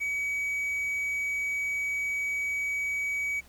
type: tone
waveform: triangle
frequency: 2270 Hz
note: C#7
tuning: 41 cents sharp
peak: -26 dBFS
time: 0-3.41 s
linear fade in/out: 20 ms
effects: added 67 Hz sine -57 dBFS peak until 3.48 s + pink hiss -57 dBFS RMS until 3.48 s